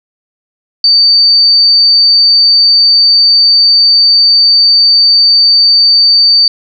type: tone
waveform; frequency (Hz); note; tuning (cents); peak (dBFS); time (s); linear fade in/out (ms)
sine; 4594; D8; -39; -3; 0.84-6.48; 2
effects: none